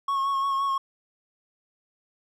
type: tone with vibrato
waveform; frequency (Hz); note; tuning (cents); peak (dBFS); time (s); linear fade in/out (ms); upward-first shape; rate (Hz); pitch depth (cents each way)
triangle; 1096; C#6; -20; -21; 0.08-0.78; 5; sine; 5.8; 26
effects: none